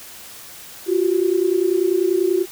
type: tone pair together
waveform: sine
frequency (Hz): 349.2 / 379.4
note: F4 / F#4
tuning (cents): 0 / +43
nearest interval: minor second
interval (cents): 143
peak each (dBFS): -18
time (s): 0.86-2.46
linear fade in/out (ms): 50
effects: white hiss -39 dBFS RMS until 2.51 s